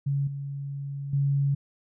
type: tone with level steps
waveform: sine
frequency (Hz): 140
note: C#3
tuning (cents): +18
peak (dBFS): -23 / -31 / -21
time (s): 0.06-1.55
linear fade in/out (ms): 10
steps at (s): 0.27 / 1.13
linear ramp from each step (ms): 5
effects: none